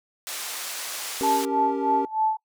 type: band-pass noise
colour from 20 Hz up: white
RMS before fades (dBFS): -33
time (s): 0.27-1.45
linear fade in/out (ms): 0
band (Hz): 570 to 11000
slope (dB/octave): 12
type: chord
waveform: triangle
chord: G diminished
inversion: second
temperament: equal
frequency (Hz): 277.2 / 392 / 466.2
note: Db4 / G4 / Bb4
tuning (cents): 0 / 0 / 0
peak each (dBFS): -26 / -27 / -29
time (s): 1.21-2.05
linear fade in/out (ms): 0
type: tone with tremolo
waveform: sine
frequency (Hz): 873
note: A5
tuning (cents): -14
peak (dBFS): -18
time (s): 1.23-2.37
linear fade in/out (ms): 5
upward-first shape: sine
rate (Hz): 3.2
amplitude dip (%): 90
effects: noise-tail reverb RT60 0.1 s tail -23 dB re dry